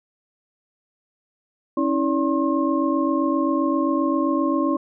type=tone cluster; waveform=sine; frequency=274.1 / 321.7 / 573 / 1070 Hz; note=C#4 / E4 / D5 / C6; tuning=-19 / -42 / -43 / +38 cents; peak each=-22 / -22 / -27 / -26 dBFS; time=1.77-4.77 s; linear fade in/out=5 ms; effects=none